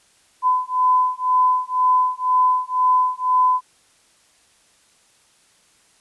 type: beating tone pair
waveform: sine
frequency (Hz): 1009 / 1011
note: B5 / B5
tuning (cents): +37 / +40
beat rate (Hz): 2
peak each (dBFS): -18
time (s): 0.42-3.61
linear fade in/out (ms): 50
effects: white hiss -57 dBFS RMS until 6 s + resampled to 24000 Hz